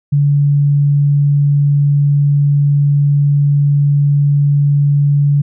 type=tone; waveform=sine; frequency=143.5 Hz; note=D3; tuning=40 cents flat; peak=-8 dBFS; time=0.12-5.42 s; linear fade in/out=10 ms; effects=none